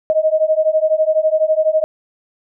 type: beating tone pair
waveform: sine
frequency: 621 / 633 Hz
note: D#5 / D#5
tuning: -3 / +30 cents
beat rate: 12 Hz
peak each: -15 dBFS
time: 0.1-1.84 s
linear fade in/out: 0 ms
effects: none